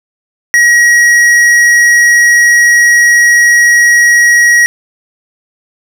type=tone with tanh clipping; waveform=sine; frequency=1903 Hz; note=A#6; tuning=35 cents sharp; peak=-5 dBFS; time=0.54-4.66 s; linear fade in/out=0 ms; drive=12 dB; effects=none